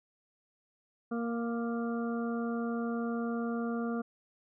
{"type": "harmonic tone with a mistuned harmonic", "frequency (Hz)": 233.1, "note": "A#3", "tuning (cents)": 0, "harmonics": [1, 2, 3, 5, 6], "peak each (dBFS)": [-32, -38, -43, -44, -46], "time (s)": [1.11, 4.02], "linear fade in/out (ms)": 10, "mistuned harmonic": 5, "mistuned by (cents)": 17, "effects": []}